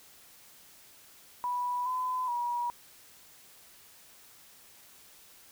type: tone with pitch steps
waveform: sine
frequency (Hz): 983 / 1012 / 961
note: B5 / B5 / B5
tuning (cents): -8 / +42 / -48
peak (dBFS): -29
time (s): 1.44-2.7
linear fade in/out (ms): 0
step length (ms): 420
effects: white hiss -56 dBFS RMS until 5.51 s